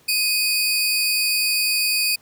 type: tone pair together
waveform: sawtooth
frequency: 2500 / 4628 Hz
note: D#7 / D8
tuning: +8 / -26 cents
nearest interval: major seventh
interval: 1066 cents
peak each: -18 dBFS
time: 0.08-2.16 s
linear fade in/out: 10 ms
effects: pink hiss -55 dBFS RMS until 2.21 s + high-pass 100 Hz 12 dB/octave